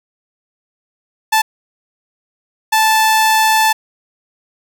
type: tone bursts at uneven times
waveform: sawtooth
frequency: 877 Hz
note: A5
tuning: 6 cents flat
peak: -6 dBFS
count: 2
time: 1.32-1.42 / 2.72-3.73 s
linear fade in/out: 10 ms
effects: none